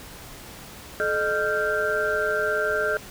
sine tone cluster, 430.6 / 611 / 1387 / 1565 Hz, A4 / D#5 / F6 / G6, -37 / -32 / -12 / -3 cents, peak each -27 dBFS, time 1-2.97 s, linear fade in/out 0 ms, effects pink hiss -42 dBFS RMS until 3.1 s

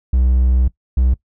triangle tone pair in turn, 63 / 63.3 Hz, B1 / B1, +35 / +43 cents, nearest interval unison, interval 8 cents, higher second, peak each -9 dBFS, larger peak neither, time 0.13-0.68 / 0.97-1.14 s, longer first, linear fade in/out 5 ms, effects noise-tail reverb RT60 0.1 s tail -19 dB re dry

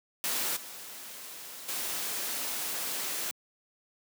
white noise with level steps, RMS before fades -31 / -44 / -34 dBFS, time 0.24-3.31 s, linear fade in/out 0 ms, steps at 0.56 / 1.68 s, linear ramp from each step 10 ms, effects high-pass 200 Hz 12 dB/octave

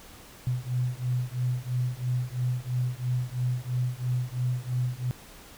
sine beating tone pair, 123.47 / 126.47 Hz, B2 / B2, 0 / +42 cents, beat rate 3 Hz, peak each -29 dBFS, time 0.47-5.11 s, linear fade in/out 0 ms, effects pink hiss -49 dBFS RMS until 5.57 s

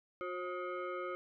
sine tone with frequency modulation, 360.6 Hz, F#4, 45 cents flat, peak -37 dBFS, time 0.21-1.15 s, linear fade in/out 0 ms, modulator 897 Hz, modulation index 1.4, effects none

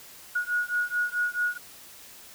sine beating tone pair, 1449 / 1453.6 Hz, F#6 / F#6, -37 / -31 cents, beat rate 4.6 Hz, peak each -28 dBFS, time 0.35-1.58 s, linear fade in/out 10 ms, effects white hiss -48 dBFS RMS until 2.34 s

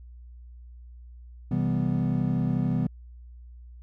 triangle chord, C major seventh, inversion none, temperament equal, 130.81 / 164.81 / 196 / 246.9 Hz, C3 / E3 / G3 / B3, 0 / 0 / 0 / 0 cents, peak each -26 / -26 / -28 / -27 dBFS, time 1.51-2.87 s, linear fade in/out 5 ms, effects added 60 Hz sine -43 dBFS peak until 3.82 s

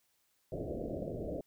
white low-pass noise, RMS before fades -39 dBFS, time 0.52-1.41 s, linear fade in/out 2 ms, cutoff 660 Hz, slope 96 dB/octave, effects white hiss -75 dBFS RMS until 1.46 s

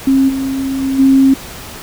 sine tone with level steps, 268.5 Hz, C4, 45 cents sharp, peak -7 / -15 / -13 / -5 dBFS, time 0.07-1.34 s, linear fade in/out 5 ms, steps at 0.28 / 0.81 / 0.98 s, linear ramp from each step 20 ms, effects pink hiss -30 dBFS RMS until 1.82 s

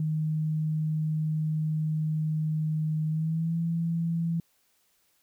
sine tone with pitch glide, 155.56 to 166.73 Hz, D#3 to E3, 0 to +20 cents, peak -25 dBFS, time 0-4.4 s, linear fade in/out 2 ms, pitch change +120 cents, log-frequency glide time 3.08-3.57 s, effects white hiss -69 dBFS RMS until 5.22 s

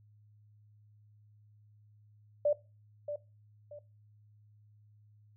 sine tone with echo, 587.3 Hz, D5, in tune, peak -24 dBFS, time 2.45-2.53 s, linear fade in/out 5 ms, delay 630 ms, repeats 2, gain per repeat -10 dB, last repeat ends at 3.79 s, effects noise-tail reverb RT60 0.3 s tail -20 dB re dry + added 105 Hz sine -59 dBFS peak until 5.36 s

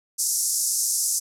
pink band-pass noise, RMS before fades -24 dBFS, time 0.18-1.2 s, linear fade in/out 20 ms, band 5500 to 12000 Hz, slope 48 dB/octave, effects none

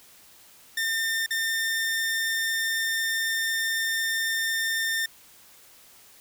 sawtooth tone with dropouts, 1806 Hz, A6, 45 cents sharp, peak -21 dBFS, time 0.77-5.06 s, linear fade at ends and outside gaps 5 ms, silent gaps 1.263-1.306 s, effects white hiss -53 dBFS RMS until 6.2 s

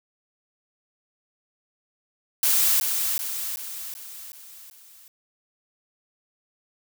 blue noise with echo, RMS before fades -20 dBFS, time 2.43-2.8 s, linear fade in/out 2 ms, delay 380 ms, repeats 6, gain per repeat -5 dB, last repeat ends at 5.08 s, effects none

